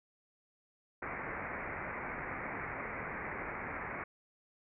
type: low-pass noise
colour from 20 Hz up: white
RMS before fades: -41 dBFS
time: 1.02-4.04 s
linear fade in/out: 5 ms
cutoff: 2300 Hz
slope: 96 dB/octave
effects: none